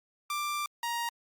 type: tone pair in turn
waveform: sawtooth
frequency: 1181 / 940.1 Hz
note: D6 / A#5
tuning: +9 / +14 cents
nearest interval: major third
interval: 395 cents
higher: first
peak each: -27 dBFS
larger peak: neither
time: 0.3-0.66 / 0.83-1.09 s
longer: first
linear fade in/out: 2 ms
effects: Opus 48 kbps